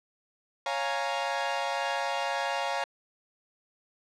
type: chord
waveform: sawtooth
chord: Bb minor seventh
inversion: first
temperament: equal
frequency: 554.4 / 698.5 / 830.6 / 932.3 Hz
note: Db5 / F5 / Ab5 / Bb5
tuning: 0 / 0 / 0 / 0 cents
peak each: -30 dBFS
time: 0.66-2.84 s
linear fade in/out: 2 ms
effects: low-pass 5000 Hz 12 dB/octave